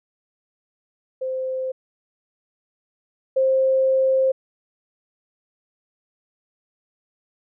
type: tone pair in turn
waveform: sine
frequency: 520 / 527.9 Hz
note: C5 / C5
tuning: -11 / +15 cents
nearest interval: unison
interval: 26 cents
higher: second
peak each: -23 / -15 dBFS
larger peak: second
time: 1.21-1.72 / 3.36-4.32 s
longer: second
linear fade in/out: 10 ms
effects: none